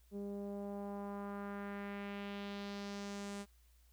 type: tone with low-pass filter sweep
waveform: sawtooth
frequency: 201.3 Hz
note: G3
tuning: 46 cents sharp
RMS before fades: -44 dBFS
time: 0.11-3.46 s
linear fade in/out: 50 ms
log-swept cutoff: 400 to 9000 Hz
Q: 1.8
effects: added 59 Hz sine -64 dBFS peak until 3.92 s + white hiss -74 dBFS RMS until 3.92 s